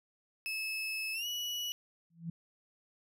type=tone with pitch glide; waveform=35% pulse; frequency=2600 to 2935 Hz; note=E7 to F#7; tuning=-24 to -15 cents; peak=-33 dBFS; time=0.46-1.72 s; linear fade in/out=0 ms; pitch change=+209 cents; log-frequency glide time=1.13-1.27 s
type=tone with exponential growth; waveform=sine; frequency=167.1 Hz; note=E3; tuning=24 cents sharp; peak=-33 dBFS; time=2.1-2.3 s; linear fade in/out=5 ms; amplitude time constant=43 ms
effects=none